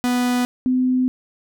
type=tone pair in turn; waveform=45% pulse / sine; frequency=246.9 / 254.7 Hz; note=B3 / C4; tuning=0 / -46 cents; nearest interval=minor second; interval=54 cents; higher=second; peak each=-17 / -15 dBFS; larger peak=second; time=0.04-0.45 / 0.66-1.08 s; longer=second; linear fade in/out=0 ms; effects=none